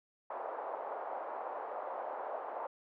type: band-pass noise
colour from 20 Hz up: white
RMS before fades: -41 dBFS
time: 0.3-2.67 s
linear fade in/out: 5 ms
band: 520 to 920 Hz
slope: 24 dB/octave
effects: none